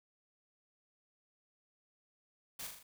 white noise with echo, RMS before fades -44 dBFS, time 2.59-2.67 s, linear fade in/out 5 ms, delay 40 ms, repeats 4, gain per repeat -4 dB, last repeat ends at 2.83 s, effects none

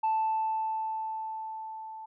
sine tone with level ramp, 880 Hz, A5, in tune, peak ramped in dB -22 to -40 dBFS, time 0.03-2.06 s, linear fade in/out 10 ms, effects tanh soft clip ceiling -22 dBFS

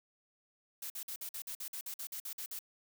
blue noise bursts, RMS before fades -42 dBFS, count 14, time 0.82-2.591 s, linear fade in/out 5 ms, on 81 ms, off 49 ms, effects none

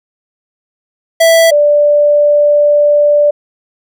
square / sine tone pair in turn, 659.3 / 587.4 Hz, E5 / D5, 0 / 0 cents, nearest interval major second, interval 200 cents, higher first, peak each -5 dBFS, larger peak neither, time 1.2-1.51 / 1.51-3.31 s, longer second, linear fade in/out 10 ms, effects none

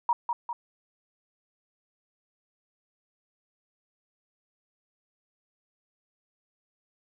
sine tone with echo, 949 Hz, A#5, 31 cents sharp, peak -20 dBFS, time 0.09-0.13 s, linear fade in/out 2 ms, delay 200 ms, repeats 2, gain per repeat -5 dB, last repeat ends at 0.53 s, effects none

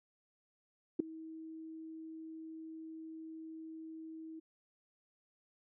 sine tone with ADSR envelope, 320.5 Hz, E4, 49 cents flat, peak -23 dBFS, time 0.99-4.4 s, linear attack 10 ms, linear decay 4 ms, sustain -22 dB, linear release 12 ms, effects none

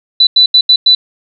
sine tone bursts at uneven times, 3982 Hz, B7, 14 cents sharp, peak -3 dBFS, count 5, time 0.2-0.27 / 0.36-0.46 / 0.54-0.61 / 0.69-0.76 / 0.86-0.95 s, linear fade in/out 5 ms, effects none

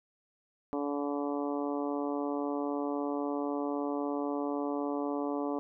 harmonic tone, 143.8 Hz, D3, 36 cents flat, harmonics 2 / 3 / 4 / 5 / 6 / 7 / 8, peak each -33 / -37 / -39 / -41 / -43 / -44 / -45 dBFS, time 0.73-5.59 s, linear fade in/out 0 ms, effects none

